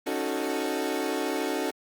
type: chord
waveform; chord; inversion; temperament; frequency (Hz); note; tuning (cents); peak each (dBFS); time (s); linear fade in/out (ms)
30% pulse; D# half-diminished seventh; third; equal; 277.2 / 311.1 / 370 / 440; C#4 / D#4 / F#4 / A4; 0 / 0 / 0 / 0; -30; 0.06-1.71; 10
effects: Opus 24 kbps